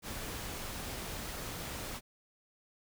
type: noise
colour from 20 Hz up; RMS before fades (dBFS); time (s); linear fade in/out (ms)
pink; -41; 0.02-2.01; 50
effects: none